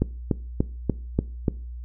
click train, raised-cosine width 3 ms, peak -7 dBFS, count 6, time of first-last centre 0.02-1.482 s, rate 3.42 Hz, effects noise-tail reverb RT60 0.4 s tail -21 dB re dry + added 60 Hz sine -33 dBFS peak until 1.84 s

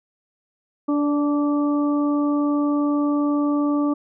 harmonic tone with a mistuned harmonic, 290.8 Hz, D4, 17 cents flat, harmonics 1 / 2 / 3 / 4, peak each -18 / -29 / -35 / -30 dBFS, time 0.88-3.94 s, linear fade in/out 10 ms, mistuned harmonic 2, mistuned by +15 cents, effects none

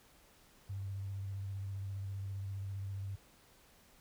sine tone with vibrato, 98 Hz, G2, in tune, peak -38 dBFS, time 0.69-3.16 s, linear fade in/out 10 ms, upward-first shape square, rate 15 Hz, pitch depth 19 cents each way, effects pink hiss -64 dBFS RMS until 4 s

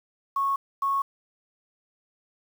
sine tone pair in turn, 1101 / 1101 Hz, C#6 / C#6, -12 / -12 cents, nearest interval unison, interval 0 cents, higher neither, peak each -22 dBFS, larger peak neither, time 0.36-0.56 / 0.82-1.02 s, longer neither, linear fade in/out 5 ms, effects 8-bit

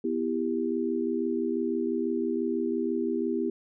sine chord, E minor, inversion second, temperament just, 247.2 / 329.6 / 395.6 Hz, B3 / E4 / G4, +2 / 0 / +16 cents, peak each -30 dBFS, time 0.04-3.5 s, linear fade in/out 5 ms, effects none

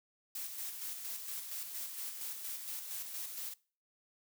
blue noise with tremolo, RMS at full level -41 dBFS, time 0.35-3.54 s, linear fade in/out 5 ms, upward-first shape square, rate 4.3 Hz, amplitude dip 40%, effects noise-tail reverb RT60 0.4 s tail -22 dB re dry

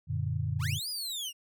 sine chord, Gb augmented, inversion none, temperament equal, 92.5 / 116.54 / 146.83 Hz, Gb2 / Bb2 / D3, 0 / 0 / 0 cents, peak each -33 dBFS, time 0.07-0.8 s, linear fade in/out 50 ms
sawtooth linear two-way sweep, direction up then down, 762 to 5030 to 2738 Hz, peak -31 dBFS, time 0.59-1.33 s, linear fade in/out 50 ms, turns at 0.89 s
effects none

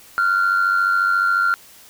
sine tone pair together, 1385.8 / 1480 Hz, F6 / F#6, -14 / 0 cents, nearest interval minor second, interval 114 cents, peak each -14 / -21 dBFS, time 0.18-1.54 s, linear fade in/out 0 ms, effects tanh soft clip ceiling -11 dBFS + white hiss -46 dBFS RMS until 1.89 s

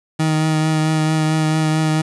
30% pulse tone with vibrato, 156.6 Hz, D#3, 11 cents sharp, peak -12 dBFS, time 0.19-2.02 s, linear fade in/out 10 ms, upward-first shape triangle, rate 4.5 Hz, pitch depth 19 cents each way, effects resampled to 24000 Hz + 7-bit

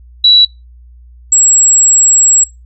sine tone pair in turn, 3924 / 7660 Hz, B7 / A#8, -12 / +46 cents, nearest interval octave, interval 1158 cents, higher second, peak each -3 dBFS, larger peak neither, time 0.24-0.45 / 1.32-2.44 s, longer second, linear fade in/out 5 ms, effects noise-tail reverb RT60 0.2 s tail -20 dB re dry + added 60 Hz sine -35 dBFS peak until 2.65 s

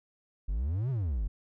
triangle exponential two-way sweep, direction up then down, 43.65 to 138.59 to 43.65 Hz, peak -26 dBFS, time 0.48-1.28 s, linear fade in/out 10 ms, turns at 0.9 s, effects none

